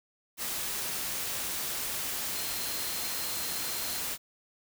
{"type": "tone in noise", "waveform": "sine", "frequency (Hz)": 4163, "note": "C8", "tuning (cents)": -10, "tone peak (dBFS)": -42, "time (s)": [2.32, 4.03], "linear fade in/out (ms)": 50, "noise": "white", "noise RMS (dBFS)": -34, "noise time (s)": [0.37, 4.18], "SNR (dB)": -11, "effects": []}